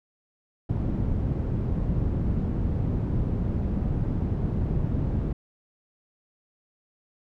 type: low-pass noise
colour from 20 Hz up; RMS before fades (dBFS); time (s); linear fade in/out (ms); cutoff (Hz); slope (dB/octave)
white; -26; 0.69-5.33; 5; 150; 12
effects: none